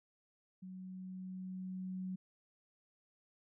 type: tone with level ramp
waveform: sine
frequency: 186 Hz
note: F#3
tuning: 9 cents sharp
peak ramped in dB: -46 to -38 dBFS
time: 0.62-2.16 s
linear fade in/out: 10 ms
effects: none